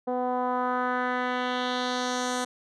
10% pulse tone with low-pass filter sweep, 250 Hz, B3, 21 cents sharp, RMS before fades -28 dBFS, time 0.07-2.45 s, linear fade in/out 10 ms, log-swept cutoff 620 to 8300 Hz, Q 1.9, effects none

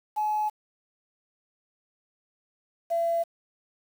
sine tone pair in turn, 850 / 674.6 Hz, G#5 / E5, +40 / +40 cents, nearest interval major third, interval 400 cents, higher first, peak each -23 / -22 dBFS, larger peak second, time 0.16-0.5 / 2.9-3.24 s, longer neither, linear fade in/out 20 ms, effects tanh soft clip ceiling -18 dBFS + 8-bit

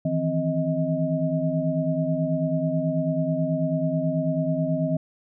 sine tone cluster, 156.9 / 166.1 / 261.5 / 629 Hz, D#3 / E3 / C4 / D#5, +15 / +13 / -1 / +19 cents, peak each -27 dBFS, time 0.05-4.97 s, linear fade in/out 5 ms, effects none

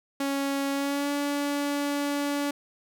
sawtooth tone with pitch glide, 277.2 to 286.6 Hz, C#4 to D4, 0 to -42 cents, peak -22 dBFS, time 0.2-2.51 s, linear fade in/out 5 ms, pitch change +58 cents, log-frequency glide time 0.72-1.11 s, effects none

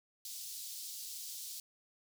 pink high-pass noise, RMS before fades -45 dBFS, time 0.25-1.6 s, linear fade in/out 2 ms, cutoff 4200 Hz, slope 24 dB/octave, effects none

